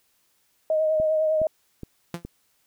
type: tone with vibrato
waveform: sine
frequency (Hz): 626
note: D#5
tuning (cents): +10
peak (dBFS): -19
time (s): 0.7-1.47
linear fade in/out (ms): 2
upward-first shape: triangle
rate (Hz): 9.9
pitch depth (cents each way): 29
type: click train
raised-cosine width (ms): 3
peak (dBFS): -22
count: 4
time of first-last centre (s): 1-2.25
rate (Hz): 2.4
type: tone with exponential decay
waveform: sawtooth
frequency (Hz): 171.5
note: F3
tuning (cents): -31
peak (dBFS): -22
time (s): 2.14-2.24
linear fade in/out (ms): 2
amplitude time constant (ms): 20
effects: white hiss -67 dBFS RMS until 2.66 s